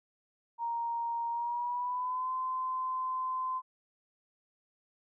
sine tone with pitch glide, 934 to 1030.4 Hz, A#5 to C6, +3 to -27 cents, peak -31 dBFS, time 0.58-3.62 s, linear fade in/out 50 ms, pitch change +170 cents, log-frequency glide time 1.3-2.32 s, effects none

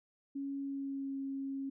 sine tone with pitch glide, 277.1 to 272.3 Hz, C#4 to C#4, -1 to -31 cents, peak -36 dBFS, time 0.35-1.7 s, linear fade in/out 10 ms, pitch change -30 cents, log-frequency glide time 0.59-1.18 s, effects none

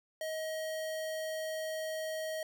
square tone, 632 Hz, D#5, 27 cents sharp, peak -36 dBFS, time 0.21-2.43 s, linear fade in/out 2 ms, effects none

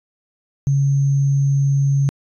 sine tone with sample-and-hold, 138.9 Hz, C#3, 4 cents sharp, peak -13 dBFS, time 0.67-2.09 s, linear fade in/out 0 ms, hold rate 6300 Hz, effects resampled to 24000 Hz

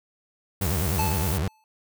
30% pulse tone with vibrato, 84.6 Hz, E2, 45 cents sharp, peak -21 dBFS, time 0.61-1.48 s, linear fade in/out 5 ms, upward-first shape sine, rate 9.8 Hz, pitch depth 270 cents each way
blue noise, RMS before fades -32 dBFS, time 0.61-1.38 s, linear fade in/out 10 ms
square tone with exponential decay, 871 Hz, A5, 18 cents flat, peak -24 dBFS, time 0.99-1.64 s, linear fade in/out 1 ms, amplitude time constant 140 ms
effects none

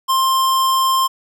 square tone, 1054 Hz, C6, 12 cents sharp, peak -14 dBFS, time 0.08-1.08 s, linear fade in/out 20 ms, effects none

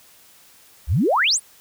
sine exponential sweep, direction up, 56.2 to 10390 Hz, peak -15 dBFS, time 0.87-1.4 s, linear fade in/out 50 ms, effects white hiss -51 dBFS RMS until 1.6 s

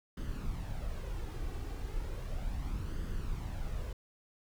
brown noise with flanger, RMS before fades -37 dBFS, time 0.17-3.93 s, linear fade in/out 5 ms, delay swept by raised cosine 0.62 to 2.62 ms, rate 0.35 Hz, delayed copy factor +0.5, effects none

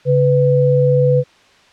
sine tone pair together, 139.4 / 497.6 Hz, C#3 / B4, +10 / +13 cents, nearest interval octave + minor seventh, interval 2203 cents, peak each -13 / -12 dBFS, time 0.05-1.24 s, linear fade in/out 50 ms, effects white hiss -49 dBFS RMS until 1.72 s + low-pass 4000 Hz 12 dB/octave

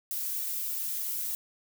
violet noise with flanger, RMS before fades -33 dBFS, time 0.11-1.35 s, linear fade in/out 0 ms, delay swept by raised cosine 1.9 to 4 ms, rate 3.3 Hz, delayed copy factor -1, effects none

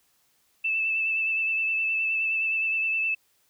sine tone with vibrato, 2637 Hz, E7, in tune, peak -23 dBFS, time 0.64-3.15 s, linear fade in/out 10 ms, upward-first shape sine, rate 9.6 Hz, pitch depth 21 cents each way, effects white hiss -67 dBFS RMS until 3.49 s

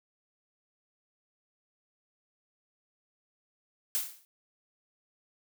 blue noise with exponential decay, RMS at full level -27 dBFS, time 3.95-4.25 s, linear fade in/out 0 ms, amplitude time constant 65 ms, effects none

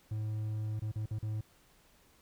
triangle tone with dropouts, 107.8 Hz, A2, 35 cents flat, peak -31 dBFS, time 0.11-1.41 s, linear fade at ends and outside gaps 5 ms, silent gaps 0.796-0.819 / 0.917-0.957 / 1.059-1.109 / 1.188-1.226 s, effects pink hiss -65 dBFS RMS until 2.21 s

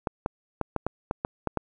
clicks, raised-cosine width 1 ms, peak -12 dBFS, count 9, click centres 0.072 / 0.261 / 0.613 / 0.763 / 0.866 / 1.111 / 1.249 / 1.473 / 1.573 s, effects none

